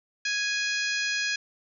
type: harmonic tone with a mistuned harmonic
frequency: 830.6 Hz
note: G#5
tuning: in tune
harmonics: 2 / 3 / 4 / 5 / 6 / 7 / 8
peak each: -29 / -31 / -37 / -35 / -35 / -39 / -40 dBFS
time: 0.25-1.36 s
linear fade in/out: 5 ms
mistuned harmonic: 7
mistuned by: +21 cents
effects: none